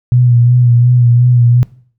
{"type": "tone with vibrato", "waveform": "sine", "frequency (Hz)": 121.7, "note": "B2", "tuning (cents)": -25, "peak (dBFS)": -5, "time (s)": [0.12, 1.63], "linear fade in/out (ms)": 0, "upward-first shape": "sine", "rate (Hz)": 2.8, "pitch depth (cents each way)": 37, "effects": ["noise-tail reverb RT60 0.5 s tail -20 dB re dry"]}